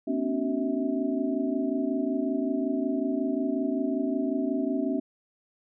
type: tone cluster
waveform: sine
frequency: 233.9 / 265.4 / 290.8 / 375.1 / 648 Hz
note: A#3 / C4 / D4 / F#4 / E5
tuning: +6 / +25 / -17 / +24 / -30 cents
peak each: -34 / -28 / -30 / -34 / -35 dBFS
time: 0.07-5 s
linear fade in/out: 10 ms
effects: none